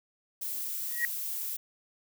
violet noise, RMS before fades -35 dBFS, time 0.41-1.57 s, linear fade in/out 10 ms
sine tone with exponential growth, 1900 Hz, A#6, 33 cents sharp, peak -22 dBFS, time 0.88-1.05 s, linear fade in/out 1 ms, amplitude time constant 35 ms
effects none

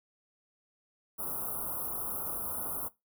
white band-stop noise, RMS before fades -36 dBFS, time 1.18-2.89 s, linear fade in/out 20 ms, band 1400 to 9800 Hz, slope 96 dB/octave, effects noise-tail reverb RT60 0.2 s tail -19 dB re dry

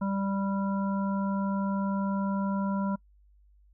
harmonic tone, 196.5 Hz, G3, 4 cents sharp, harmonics 1 / 3 / 5 / 7, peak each -27 / -38 / -36 / -42 dBFS, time 0.01-2.96 s, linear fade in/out 10 ms, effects noise-tail reverb RT60 0.1 s tail -26 dB re dry + added 50 Hz sine -57 dBFS peak until 3.73 s

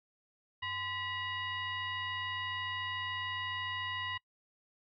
sine tone with frequency modulation, 1949 Hz, B6, 23 cents flat, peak -35 dBFS, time 0.62-4.18 s, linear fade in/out 10 ms, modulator 927 Hz, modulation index 1.3, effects noise-tail reverb RT60 0.1 s tail -24 dB re dry

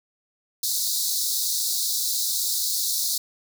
pink high-pass noise, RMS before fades -25 dBFS, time 0.63-3.18 s, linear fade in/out 5 ms, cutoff 3800 Hz, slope 96 dB/octave, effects none

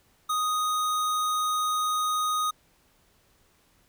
square tone, 1244.5 Hz, D#6, in tune, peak -25 dBFS, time 0.29-2.51 s, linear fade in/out 10 ms, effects pink hiss -64 dBFS RMS until 3.88 s

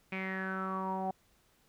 sawtooth tone with low-pass filter sweep, 189.7 Hz, F#3, 43 cents sharp, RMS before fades -36 dBFS, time 0.12-1.11 s, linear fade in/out 5 ms, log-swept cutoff 2400 to 750 Hz, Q 8.7, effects pink hiss -69 dBFS RMS until 1.68 s

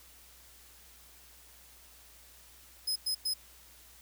sawtooth tone bursts, 5080 Hz, D#8, 35 cents sharp, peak -27 dBFS, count 3, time 2.87-3.34 s, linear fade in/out 10 ms, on 90 ms, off 100 ms, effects added 60 Hz sine -62 dBFS peak until 4.01 s + white hiss -57 dBFS RMS until 4.01 s

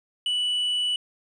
triangle tone, 2960 Hz, F#7, in tune, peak -21 dBFS, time 0.26-0.96 s, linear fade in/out 2 ms, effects resampled to 22050 Hz + 10-bit

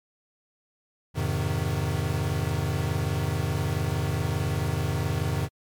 square chord, F minor seventh, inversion none, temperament equal with one note detuned, 85.21 / 103.83 / 130.81 / 155.56 Hz, F2 / Ab2 / C3 / Eb3, -42 / 0 / 0 / 0 cents, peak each -31 dBFS, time 1.14-5.49 s, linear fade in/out 50 ms, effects MP3 96 kbps

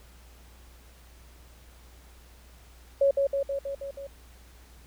sine tone with echo, 554.4 Hz, C#5, in tune, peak -18 dBFS, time 3.01-3.11 s, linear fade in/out 5 ms, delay 160 ms, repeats 6, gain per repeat -3 dB, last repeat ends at 4.07 s, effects added 60 Hz sine -51 dBFS peak until 4.86 s + pink hiss -57 dBFS RMS until 4.86 s

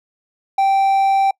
triangle tone, 781 Hz, G5, 7 cents flat, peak -10 dBFS, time 0.58-1.31 s, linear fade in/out 5 ms, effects noise-tail reverb RT60 0.1 s tail -25 dB re dry

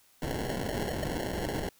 blue noise with sample-and-hold, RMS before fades -33 dBFS, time 0.22-1.69 s, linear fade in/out 2 ms, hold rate 1225 Hz, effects white hiss -63 dBFS RMS until 1.79 s

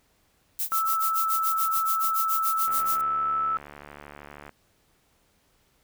violet noise with tremolo, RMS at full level -27 dBFS, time 0.59-3.01 s, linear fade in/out 0 ms, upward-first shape sine, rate 7 Hz, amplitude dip 95%
sine tone, 1313 Hz, E6, 7 cents flat, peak -23 dBFS, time 0.72-3.57 s, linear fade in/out 0 ms
click train, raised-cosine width 0.5 ms, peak -27 dBFS, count 133, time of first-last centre 2.68-4.493 s, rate 72.8 Hz
effects pink hiss -66 dBFS RMS until 5.83 s

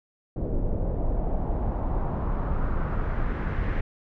brown noise with low-pass filter sweep, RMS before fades -26 dBFS, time 0.36-3.81 s, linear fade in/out 5 ms, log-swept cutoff 490 to 2000 Hz, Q 2.1, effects none

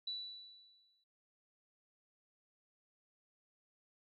sine tone with exponential decay, 3953 Hz, B7, 1 cent sharp, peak -37 dBFS, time 0.07-1.04 s, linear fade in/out 5 ms, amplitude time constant 210 ms, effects none

